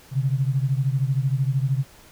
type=beating tone pair; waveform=sine; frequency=130.81 / 143.81 Hz; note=C3 / D3; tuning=0 / -36 cents; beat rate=13 Hz; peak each=-21 / -24 dBFS; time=0.11-1.85 s; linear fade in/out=50 ms; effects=pink hiss -50 dBFS RMS until 2.11 s